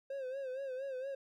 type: tone with vibrato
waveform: triangle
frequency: 530 Hz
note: C5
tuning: 22 cents sharp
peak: -36 dBFS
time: 0.1-1.15 s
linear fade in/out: 5 ms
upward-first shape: sine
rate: 4.3 Hz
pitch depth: 81 cents each way
effects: none